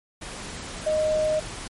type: tone in noise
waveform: sine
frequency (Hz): 620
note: D#5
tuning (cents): -6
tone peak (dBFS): -20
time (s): 0.86-1.4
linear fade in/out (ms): 10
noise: pink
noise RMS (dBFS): -36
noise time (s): 0.21-1.68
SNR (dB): +13
effects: MP3 48 kbps